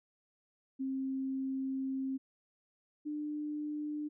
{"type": "tone pair in turn", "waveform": "sine", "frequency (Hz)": [266.3, 298.9], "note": ["C4", "D4"], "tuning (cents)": [31, 31], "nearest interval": "major second", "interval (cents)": 200, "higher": "second", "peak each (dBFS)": [-33, -35], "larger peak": "first", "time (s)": [[0.79, 2.18], [3.05, 4.09]], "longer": "first", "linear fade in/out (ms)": 20, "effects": []}